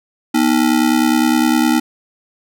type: ring-modulated tone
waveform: square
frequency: 277.2 Hz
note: C#4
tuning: in tune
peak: -9 dBFS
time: 0.34-1.8 s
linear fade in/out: 10 ms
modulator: 34.9 Hz
effects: none